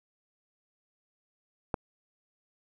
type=click; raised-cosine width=1 ms; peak=-14 dBFS; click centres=1.742 s; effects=9-bit